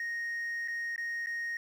sine tone with dropouts, 1864.7 Hz, A#6, in tune, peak -30 dBFS, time 0-1.57 s, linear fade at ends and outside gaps 2 ms, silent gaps 0.677-0.682 / 0.961-0.979 / 1.261-1.269 s, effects tanh soft clip ceiling -32 dBFS + 10-bit

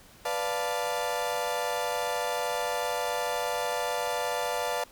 35% pulse chord, B half-diminished seventh, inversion none, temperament equal, 493.9 / 587.3 / 698.5 / 880 Hz, B4 / D5 / F5 / A5, 0 / 0 / 0 / 0 cents, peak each -32 dBFS, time 0.25-4.84 s, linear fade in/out 5 ms, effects pink hiss -54 dBFS RMS until 4.91 s

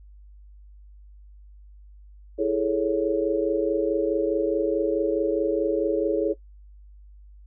sine chord, A major seventh, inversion second, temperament equal, 329.6 / 415.3 / 440 / 554.4 Hz, E4 / G#4 / A4 / C#5, 0 / 0 / 0 / 0 cents, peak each -26 dBFS, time 2.38-6.34 s, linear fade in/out 20 ms, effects noise-tail reverb RT60 0.1 s tail -17 dB re dry + added 50 Hz sine -45 dBFS peak until 7.46 s

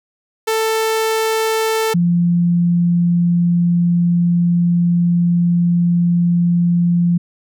sawtooth / sine tone pair in turn, 443 / 173.18 Hz, A4 / F3, +12 / -14 cents, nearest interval octave + major third, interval 1626 cents, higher first, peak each -11 dBFS, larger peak neither, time 0.47-1.94 / 1.94-7.18 s, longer second, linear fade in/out 10 ms, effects none

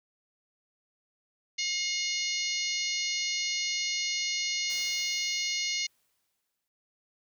harmonic tone, 717 Hz, F5, 45 cents sharp, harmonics 3 / 4 / 5 / 6 / 7 / 8 / 9, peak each -34 / -37 / -40 / -34 / -38 / -38 / -37 dBFS, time 1.58-5.87 s, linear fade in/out 10 ms
white noise with exponential decay, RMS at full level -46 dBFS, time 4.7-6.68 s, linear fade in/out 0 ms, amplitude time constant 430 ms
effects none

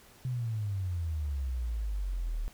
sine exponential sweep, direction down, 130 to 36.9 Hz, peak -30 dBFS, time 0.25-2.48 s, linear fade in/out 0 ms, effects pink hiss -57 dBFS RMS until 2.53 s

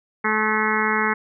harmonic tone, 216 Hz, A3, 32 cents flat, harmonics 1 / 2 / 4 / 5 / 6 / 7 / 8 / 9 / 10, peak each -27 / -27 / -27 / -27 / -27 / -27 / -27 / -27 / -27 dBFS, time 0.24-1.14 s, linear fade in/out 10 ms, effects none

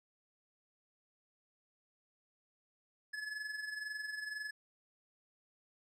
square tone with amplitude modulation, 1710 Hz, A6, 50 cents flat, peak -38 dBFS, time 3.13-4.51 s, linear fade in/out 10 ms, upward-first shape sine, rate 22 Hz, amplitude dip 60%, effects low-pass 8000 Hz 12 dB/octave

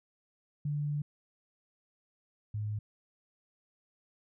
sine tone pair in turn, 146.8 / 105.64 Hz, D3 / G#2, 0 / +30 cents, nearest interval tritone, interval 570 cents, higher first, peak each -30 / -32 dBFS, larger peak first, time 0.65-1.02 / 2.54-2.79 s, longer first, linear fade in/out 5 ms, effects none

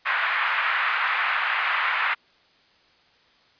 pink band-pass noise, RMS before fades -24 dBFS, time 0.05-2.15 s, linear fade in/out 20 ms, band 1100 to 2400 Hz, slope 24 dB/octave, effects white hiss -59 dBFS RMS until 3.59 s + resampled to 11025 Hz

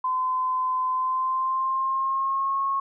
sine tone with pitch glide, 1025 to 1092.2 Hz, C6 to C#6, -36 to -26 cents, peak -22 dBFS, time 0.04-2.8 s, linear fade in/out 5 ms, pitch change +110 cents, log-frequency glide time 0.9-2.61 s, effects none

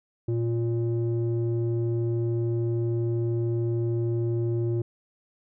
square tone with low-pass filter, 116.54 Hz, A#2, in tune, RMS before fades -26 dBFS, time 0.28-4.82 s, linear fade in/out 5 ms, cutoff 350 Hz, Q 2.3, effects none

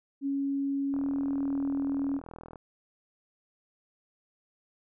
sine tone, 277.2 Hz, C#4, in tune, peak -27 dBFS, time 0.21-2.21 s, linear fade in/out 50 ms
click train, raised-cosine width 1 ms, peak -30 dBFS, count 67, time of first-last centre 0.94-2.558 s, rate 40.8 Hz
effects none

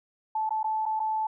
sine tone with dropouts, 872 Hz, A5, 16 cents flat, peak -25 dBFS, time 0.35-1.27 s, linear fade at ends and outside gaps 5 ms, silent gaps 0.493-0.506 / 0.631-0.642 / 0.856-0.861 / 0.995-1 s, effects none

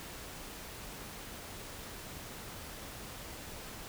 silence, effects pink hiss -46 dBFS RMS until 3.88 s

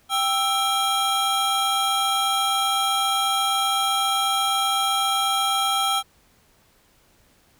square tone cluster, 787 / 1321 / 3237 Hz, G5 / E6 / G#7, +7 / +3 / -45 cents, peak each -25 dBFS, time 0.09-6.03 s, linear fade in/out 50 ms, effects pink hiss -59 dBFS RMS until 7.59 s

